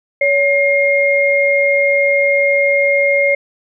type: tone pair together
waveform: sine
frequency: 562.5 / 2131 Hz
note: C#5 / C7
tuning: +25 / +31 cents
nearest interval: octave + major seventh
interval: 2306 cents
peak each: -13 dBFS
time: 0.21-3.35 s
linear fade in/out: 5 ms
effects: none